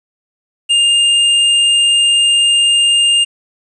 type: tone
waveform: square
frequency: 2812 Hz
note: F7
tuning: 11 cents sharp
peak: -9 dBFS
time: 0.69-3.25 s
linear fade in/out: 20 ms
effects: resampled to 22050 Hz + 8-bit